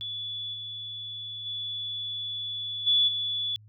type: tone with level steps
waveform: sine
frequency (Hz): 3436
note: A7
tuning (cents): -42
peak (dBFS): -32 / -35 / -31 / -19 / -27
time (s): 0.01-3.56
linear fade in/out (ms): 0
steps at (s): 0.53 / 1.45 / 2.86 / 3.07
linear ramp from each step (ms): 20
effects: added 106 Hz sine -50 dBFS peak until 3.68 s